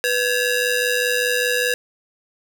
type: ring-modulated tone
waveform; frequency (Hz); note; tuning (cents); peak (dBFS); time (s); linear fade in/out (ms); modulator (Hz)
sawtooth; 1093; C#6; -25; -11; 0.04-1.74; 0; 599
effects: none